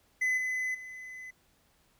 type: tone with level steps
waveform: triangle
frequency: 2019 Hz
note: B6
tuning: 38 cents sharp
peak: -24 / -28 / -40 dBFS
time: 0.21-1.31 s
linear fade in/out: 10 ms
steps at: 0.37 / 0.74 s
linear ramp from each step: 10 ms
effects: pink hiss -68 dBFS RMS until 1.99 s